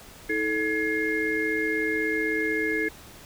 sine tone cluster, 319.1 / 435.3 / 1686 / 2133 Hz, D#4 / A4 / G#6 / C7, +44 / -19 / +26 / +33 cents, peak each -29 dBFS, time 0.29-2.89 s, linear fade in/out 10 ms, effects pink hiss -47 dBFS RMS until 3.25 s

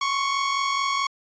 sawtooth tone pair together, 1068 / 1112.6 Hz, C6 / C#6, +35 / +6 cents, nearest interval minor second, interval 71 cents, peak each -26 / -19 dBFS, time 0.01-1.07 s, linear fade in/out 5 ms, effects resampled to 16000 Hz

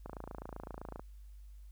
click train, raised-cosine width 1 ms, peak -29 dBFS, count 27, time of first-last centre 0.06-0.995 s, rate 27.8 Hz, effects added 50 Hz sine -49 dBFS peak until 1.71 s + white hiss -74 dBFS RMS until 1.71 s

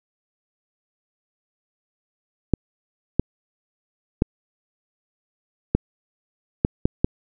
clicks, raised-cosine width 3 ms, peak -3 dBFS, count 7, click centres 2.537 / 3.196 / 4.221 / 5.75 / 6.649 / 6.855 / 7.045 s, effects none

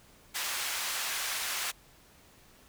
pink band-pass noise, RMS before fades -34 dBFS, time 0.34-1.72 s, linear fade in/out 20 ms, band 1300 to 16000 Hz, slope 12 dB/octave, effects pink hiss -59 dBFS RMS until 2.68 s

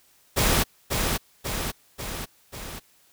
pink noise with echo, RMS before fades -21 dBFS, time 0.36-0.64 s, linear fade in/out 20 ms, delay 540 ms, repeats 4, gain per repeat -4 dB, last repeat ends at 2.8 s, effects white hiss -60 dBFS RMS until 3.12 s

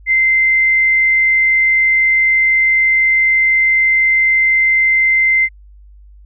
sine tone, 2078 Hz, C7, 12 cents flat, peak -9 dBFS, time 0.06-5.49 s, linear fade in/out 50 ms, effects added 50 Hz sine -38 dBFS peak until 6.25 s

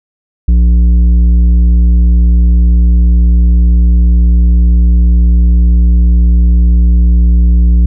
sine tone with tanh clipping, 59 Hz, A#1, 22 cents sharp, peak -5 dBFS, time 0.48-7.86 s, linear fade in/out 5 ms, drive 8 dB, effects none

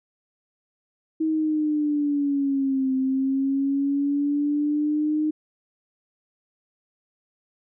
sine linear two-way sweep, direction down then up, 318.6 to 261.6 to 308 Hz, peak -20 dBFS, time 1.2-5.31 s, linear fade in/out 10 ms, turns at 2.94 s, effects none

